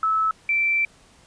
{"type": "tone pair in turn", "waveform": "sine", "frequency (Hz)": [1303, 2339], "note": ["E6", "D7"], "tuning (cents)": [-20, -8], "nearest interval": "minor seventh", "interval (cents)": 1012, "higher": "second", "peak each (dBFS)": -18, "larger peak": "neither", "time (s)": [[0.03, 0.31], [0.49, 0.85]], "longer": "second", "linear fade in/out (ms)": 2, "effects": ["pink hiss -54 dBFS RMS until 1.26 s", "resampled to 22050 Hz"]}